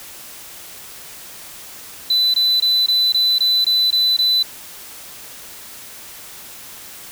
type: tone bursts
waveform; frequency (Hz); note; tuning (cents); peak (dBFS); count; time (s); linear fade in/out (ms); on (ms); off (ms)
sine; 4000; B7; +21; -10; 9; 2.1-4.428; 5; 240; 21
effects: tanh soft clip ceiling -12 dBFS + white hiss -37 dBFS RMS until 7.11 s